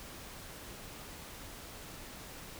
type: silence
effects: pink hiss -48 dBFS RMS until 2.59 s

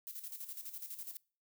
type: noise with tremolo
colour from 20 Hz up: violet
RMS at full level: -44 dBFS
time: 0.07-1.17 s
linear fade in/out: 0 ms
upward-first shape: square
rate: 12 Hz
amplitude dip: 65%
effects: noise-tail reverb RT60 0.4 s tail -24 dB re dry

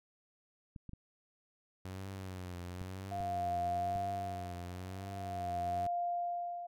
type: clicks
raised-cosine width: 5 ms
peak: -34 dBFS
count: 6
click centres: 0.762 / 0.893 / 0.934 / 2.815 / 3.206 / 3.959 s
type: tone with vibrato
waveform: sawtooth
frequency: 92.5 Hz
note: F#2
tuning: in tune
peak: -38 dBFS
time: 1.85-5.87 s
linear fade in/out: 0 ms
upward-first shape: triangle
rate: 1 Hz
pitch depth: 92 cents each way
type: tone with tremolo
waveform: sine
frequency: 699 Hz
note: F5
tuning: 1 cent sharp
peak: -32 dBFS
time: 3.11-6.67 s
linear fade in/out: 10 ms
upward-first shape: sine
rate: 0.44 Hz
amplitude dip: 95%
effects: none

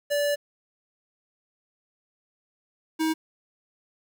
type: tone pair in turn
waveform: square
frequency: 580 / 318.1 Hz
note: D5 / D#4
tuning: -22 / +38 cents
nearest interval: minor seventh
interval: 1040 cents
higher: first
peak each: -23 / -23 dBFS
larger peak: neither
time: 0.1-0.36 / 2.99-3.14 s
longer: first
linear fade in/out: 20 ms
effects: 9-bit

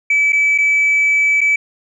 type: tone with dropouts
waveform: sine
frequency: 2300 Hz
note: D7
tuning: 37 cents flat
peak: -9 dBFS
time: 0.1-1.56 s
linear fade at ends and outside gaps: 5 ms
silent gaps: 0.323-0.329 / 0.579-0.584 / 1.408-1.413 s
effects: tanh soft clip ceiling -8 dBFS

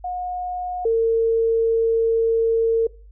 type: tone pair in turn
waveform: sine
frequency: 723 / 454.4 Hz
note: F#5 / A#4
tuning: -40 / -44 cents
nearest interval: minor sixth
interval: 804 cents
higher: first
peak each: -24 / -15 dBFS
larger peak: second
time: 0.04-0.85 / 0.85-2.87 s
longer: second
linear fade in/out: 5 ms
effects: noise-tail reverb RT60 0.4 s tail -22 dB re dry + added 50 Hz sine -42 dBFS peak until 3.11 s

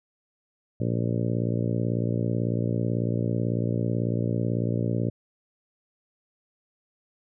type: harmonic tone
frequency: 58.1 Hz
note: A#1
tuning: 5 cents flat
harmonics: 2 / 3 / 4 / 5 / 6 / 7 / 8 / 9 / 10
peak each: -26 / -30 / -32 / -34 / -36 / -37 / -38 / -39 / -40 dBFS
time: 0.8-5.1 s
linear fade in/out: 5 ms
effects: none

